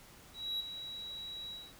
sine tone with ADSR envelope, 3882 Hz, B7, 31 cents flat, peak -30 dBFS, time 0.33-1.74 s, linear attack 270 ms, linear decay 9 ms, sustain -11 dB, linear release 230 ms, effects tanh soft clip ceiling -32 dBFS + pink hiss -57 dBFS RMS until 1.79 s

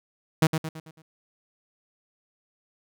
sawtooth tone with echo, 158.8 Hz, D#3, 36 cents sharp, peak -12 dBFS, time 0.42-0.47 s, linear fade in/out 5 ms, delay 110 ms, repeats 5, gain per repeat -7 dB, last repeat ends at 1.02 s, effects none

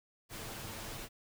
pink noise with comb filter, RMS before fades -44 dBFS, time 0.29-1.09 s, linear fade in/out 50 ms, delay 8.9 ms, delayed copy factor +0.5, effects none

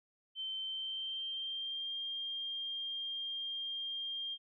sine tone with pitch glide, 3098 to 3204 Hz, G7 to G7, -21 to +37 cents, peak -37 dBFS, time 0.35-4.38 s, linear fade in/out 50 ms, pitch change +58 cents, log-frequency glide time 0.59-1.96 s, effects none

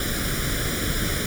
pink noise with comb filter, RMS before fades -25 dBFS, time 0-1.26 s, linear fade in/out 2 ms, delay 0.56 ms, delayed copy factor +0.8, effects none

